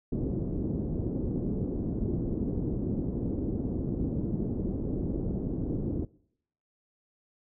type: low-pass noise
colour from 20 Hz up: white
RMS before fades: -31 dBFS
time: 0.12-6.05 s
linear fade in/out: 5 ms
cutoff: 340 Hz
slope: 24 dB/octave
effects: noise-tail reverb RT60 0.7 s tail -23 dB re dry